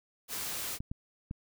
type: noise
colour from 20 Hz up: white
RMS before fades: -37 dBFS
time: 0.28-0.79 s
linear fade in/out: 50 ms
type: clicks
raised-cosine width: 5 ms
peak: -25 dBFS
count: 3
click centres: 0.805 / 0.915 / 1.311 s
effects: none